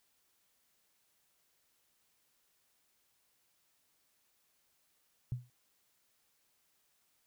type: tone with exponential decay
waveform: sine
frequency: 123.47 Hz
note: B2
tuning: in tune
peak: -30 dBFS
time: 5.32-5.5 s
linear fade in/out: 0 ms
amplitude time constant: 39 ms
effects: white hiss -75 dBFS RMS until 7.26 s